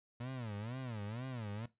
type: tone with vibrato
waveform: 30% pulse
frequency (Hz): 115.8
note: A#2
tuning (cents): -11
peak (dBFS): -38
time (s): 0.2-1.66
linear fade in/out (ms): 5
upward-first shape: sine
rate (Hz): 2.1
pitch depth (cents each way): 230
effects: noise-tail reverb RT60 0.2 s tail -18 dB re dry + resampled to 8000 Hz